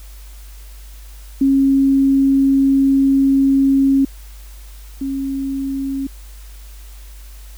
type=tone pair in turn; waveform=sine; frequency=272.1 / 272.1 Hz; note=C#4 / C#4; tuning=-32 / -32 cents; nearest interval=unison; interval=0 cents; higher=neither; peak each=-10 / -19 dBFS; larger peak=first; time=1.41-4.05 / 5.01-6.07 s; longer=first; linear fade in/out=5 ms; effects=added 50 Hz sine -34 dBFS peak until 7.57 s + white hiss -46 dBFS RMS until 7.57 s